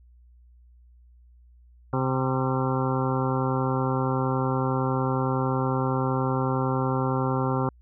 harmonic tone with a mistuned harmonic, 130.81 Hz, C3, in tune, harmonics 1 / 2 / 3 / 4 / 6 / 7 / 8 / 9 / 10, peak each -26 / -29 / -31 / -32 / -34 / -34 / -35 / -36 / -36 dBFS, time 1.93-7.69 s, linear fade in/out 2 ms, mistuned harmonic 10, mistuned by +64 cents, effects added 60 Hz sine -51 dBFS peak until 7.81 s

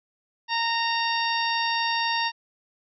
harmonic tone, 924 Hz, A#5, 16 cents flat, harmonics 1 / 2 / 3 / 4 / 5 / 6, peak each -26 / -29 / -31 / -32 / -33 / -34 dBFS, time 0.48-2.32 s, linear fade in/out 50 ms, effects none

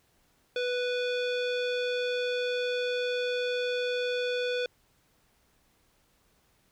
square tone with low-pass filter, 493.9 Hz, B4, in tune, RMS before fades -30 dBFS, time 0.56-4.66 s, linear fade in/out 2 ms, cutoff 3600 Hz, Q 2.3, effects pink hiss -68 dBFS RMS until 6.71 s

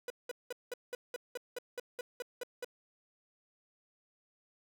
45% pulse tone bursts, 492.8 Hz, B4, 4 cents flat, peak -37 dBFS, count 13, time 0.08-2.646 s, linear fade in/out 2 ms, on 22 ms, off 190 ms, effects none

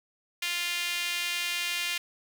sawtooth tone with high-pass filter, 349.2 Hz, F4, in tune, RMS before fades -31 dBFS, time 0.42-1.98 s, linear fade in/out 5 ms, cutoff 2500 Hz, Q 2.2, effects none

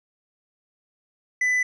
triangle tone with tanh clipping, 1998 Hz, B6, 20 cents sharp, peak -20 dBFS, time 1.41-1.63 s, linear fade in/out 5 ms, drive 9 dB, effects none

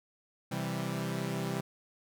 sawtooth chord, C major, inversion none, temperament equal, 130.81 / 164.81 / 196 Hz, C3 / E3 / G3, 0 / 0 / 0 cents, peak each -33 dBFS, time 0.51-1.61 s, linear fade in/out 10 ms, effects none

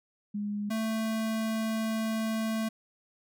sine / square tone pair in turn, 206.2 / 221.5 Hz, G#3 / A3, -12 / +12 cents, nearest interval minor second, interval 124 cents, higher second, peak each -30 / -29 dBFS, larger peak second, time 0.34-0.7 / 0.7-2.69 s, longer second, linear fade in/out 10 ms, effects none

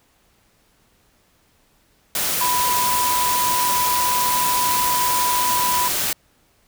sine tone in noise, 987.8 Hz, B5, in tune, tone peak -19 dBFS, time 2.41-5.88 s, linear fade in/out 2 ms, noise white, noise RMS -22 dBFS, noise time 2.15-6.13 s, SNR 0 dB, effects pink hiss -60 dBFS RMS until 6.67 s

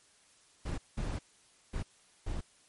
brown noise bursts at uneven times, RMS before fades -35 dBFS, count 4, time 0.65-0.78 / 0.97-1.19 / 1.73-1.83 / 2.26-2.41 s, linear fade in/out 10 ms, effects white hiss -64 dBFS RMS until 2.68 s + MP3 48 kbps

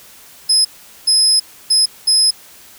35% pulse tone bursts at uneven times, 5100 Hz, D#8, 42 cents sharp, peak -7 dBFS, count 4, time 0.49-0.65 / 1.07-1.4 / 1.7-1.86 / 2.07-2.31 s, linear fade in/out 10 ms, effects white hiss -42 dBFS RMS until 2.78 s

